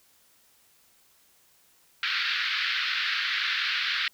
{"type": "band-pass noise", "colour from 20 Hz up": "pink", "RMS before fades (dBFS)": -28, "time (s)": [2.03, 4.08], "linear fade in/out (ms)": 2, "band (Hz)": [1400, 4500], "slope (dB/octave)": 48, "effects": ["white hiss -62 dBFS RMS until 4.13 s"]}